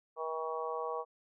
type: harmonic tone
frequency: 160 Hz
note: D#3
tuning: 49 cents sharp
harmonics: 3 / 4 / 5 / 6 / 7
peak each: -38 / -42 / -43 / -43 / -40 dBFS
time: 0.16-1.05 s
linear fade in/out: 50 ms
effects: none

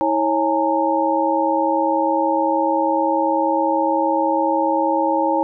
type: tone cluster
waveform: sine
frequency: 322.4 / 549 / 835 / 915 Hz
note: E4 / C#5 / G#5 / A#5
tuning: -38 / -17 / +9 / -32 cents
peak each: -21 dBFS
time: 0.01-5.43 s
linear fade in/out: 0 ms
effects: none

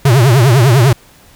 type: tone with vibrato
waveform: square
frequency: 127 Hz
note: B2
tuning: 49 cents sharp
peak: -6 dBFS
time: 0.05-0.93 s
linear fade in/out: 5 ms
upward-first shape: triangle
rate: 10 Hz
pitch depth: 250 cents each way
effects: pink hiss -44 dBFS RMS until 1.35 s

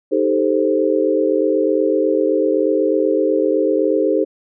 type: chord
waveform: sine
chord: A half-diminished seventh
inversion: second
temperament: equal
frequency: 311.1 / 392 / 440 / 523.3 Hz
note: Eb4 / G4 / A4 / C5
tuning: 0 / 0 / 0 / 0 cents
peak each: -19 dBFS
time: 0.11-4.25 s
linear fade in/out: 20 ms
effects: none

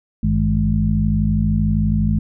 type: harmonic tone with a mistuned harmonic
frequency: 52.6 Hz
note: G#1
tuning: 23 cents sharp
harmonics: 1 / 2 / 3 / 4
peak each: -20 / -21 / -20 / -19 dBFS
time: 0.23-2.19 s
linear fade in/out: 5 ms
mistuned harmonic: 2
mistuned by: -100 cents
effects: none

